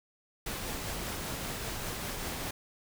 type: noise with tremolo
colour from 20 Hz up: pink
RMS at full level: -36 dBFS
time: 0.46-2.51 s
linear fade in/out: 5 ms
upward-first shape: triangle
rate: 5.1 Hz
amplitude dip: 25%
effects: none